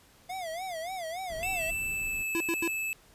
square tone with vibrato, 698.5 Hz, F5, in tune, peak -35 dBFS, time 0.29-1.71 s, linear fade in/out 10 ms, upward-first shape sine, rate 3.5 Hz, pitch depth 160 cents each way
brown noise, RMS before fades -44 dBFS, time 1.3-2.23 s, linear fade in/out 0 ms
square tone with pitch glide, 2652 to 2614 Hz, E7 to E7, +10 to -15 cents, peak -31 dBFS, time 1.43-2.93 s, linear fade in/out 0 ms, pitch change -25 cents, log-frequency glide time 1.7-2.26 s
square tone bursts, 335.8 Hz, E4, 32 cents sharp, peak -29 dBFS, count 3, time 2.35-2.677 s, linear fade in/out 0 ms, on 53 ms, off 84 ms
effects pink hiss -59 dBFS RMS until 3.14 s + resampled to 32000 Hz

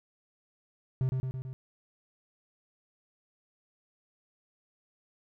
triangle tone with echo, 130 Hz, C3, 11 cents flat, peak -23 dBFS, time 1.01-1.09 s, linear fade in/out 0 ms, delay 110 ms, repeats 4, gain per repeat -3 dB, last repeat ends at 1.53 s, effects none

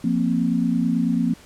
sine chord, F suspended fourth, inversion none, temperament just, 174.61 / 232.8 / 261.9 Hz, F3 / Bb3 / C4, 0 / -2 / +2 cents, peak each -23 / -21 / -23 dBFS, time 0.04-1.34 s, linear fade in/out 5 ms, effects pink hiss -48 dBFS RMS until 1.45 s + low-pass 11000 Hz 12 dB/octave

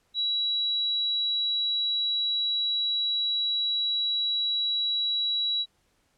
sine tone, 3900 Hz, B7, 23 cents flat, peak -24 dBFS, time 0.14-5.66 s, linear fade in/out 50 ms, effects pink hiss -69 dBFS RMS until 6.17 s + low-pass 11000 Hz 12 dB/octave

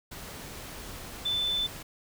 sine tone in noise, 3520 Hz, A7, in tune, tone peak -26 dBFS, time 1.25-1.67 s, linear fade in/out 10 ms, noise pink, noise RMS -42 dBFS, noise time 0.11-1.83 s, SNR +13 dB, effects none

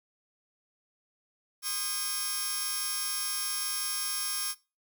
5% pulse tone cluster, 1024 / 1101 / 1242 / 1611 / 5480 Hz, C6 / C#6 / D#6 / G6 / F8, -38 / -12 / -3 / +47 / -34 cents, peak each -32 / -31 / -26 / -28 / -27 dBFS, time 1.62-4.55 s, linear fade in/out 50 ms, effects noise-tail reverb RT60 0.3 s tail -23 dB re dry

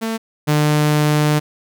sawtooth tone pair in turn, 224.5 / 150.15 Hz, A3 / D3, +35 / +39 cents, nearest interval perfect fifth, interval 696 cents, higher first, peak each -16 / -9 dBFS, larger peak second, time 0.01-0.18 / 0.47-1.4 s, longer second, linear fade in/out 20 ms, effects none

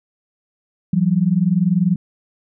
sine tone pair together, 169.36 / 189.5 Hz, E3 / F#3, +47 / +42 cents, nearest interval major second, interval 195 cents, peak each -16 dBFS, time 0.93-1.96 s, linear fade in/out 5 ms, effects none

